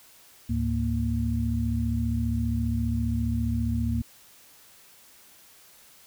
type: tone cluster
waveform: sine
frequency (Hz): 72.4 / 107.3 / 232.6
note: D2 / A2 / A#3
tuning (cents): -24 / -43 / -4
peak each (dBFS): -28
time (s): 0.49-4.02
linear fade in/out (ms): 10
effects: white hiss -54 dBFS RMS until 6.06 s